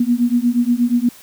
sine beating tone pair, 236.8 / 245.2 Hz, A#3 / B3, +27 / -12 cents, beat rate 8.4 Hz, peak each -16 dBFS, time 0-1.09 s, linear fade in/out 5 ms, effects white hiss -43 dBFS RMS until 1.22 s

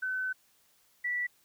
sine tone pair in turn, 1517 / 1957.4 Hz, F#6 / B6, +43 / -16 cents, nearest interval major third, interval 441 cents, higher second, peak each -30 / -29 dBFS, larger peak second, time 0.02-0.33 / 1.04-1.27 s, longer first, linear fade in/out 10 ms, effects white hiss -67 dBFS RMS until 1.44 s

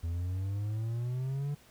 triangle exponential sweep, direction up, 82.41 to 146.83 Hz, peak -29 dBFS, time 0.03-1.55 s, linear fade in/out 10 ms, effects pink hiss -60 dBFS RMS until 1.7 s

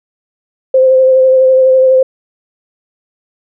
sine tone with vibrato, 521 Hz, C5, 7 cents flat, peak -4 dBFS, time 0.74-2.03 s, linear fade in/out 5 ms, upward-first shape sine, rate 12 Hz, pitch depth 18 cents each way, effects none

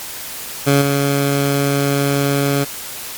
15% pulse tone with level steps, 140.5 Hz, C#3, 24 cents sharp, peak -4 / -8 dBFS, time 0.66-2.65 s, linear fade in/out 20 ms, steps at 0.81 s, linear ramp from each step 10 ms, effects white hiss -29 dBFS RMS until 3.17 s + MP3 96 kbps

